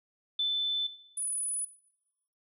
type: tone pair in turn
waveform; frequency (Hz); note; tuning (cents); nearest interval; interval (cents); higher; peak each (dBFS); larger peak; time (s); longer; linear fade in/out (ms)
sine; 3520 / 9919; A7 / D#9; 0 / -6; octave + tritone; 1794; second; -26 / -31; first; 0.39-0.87 / 1.17-1.65; neither; 5
effects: noise-tail reverb RT60 0.9 s tail -18 dB re dry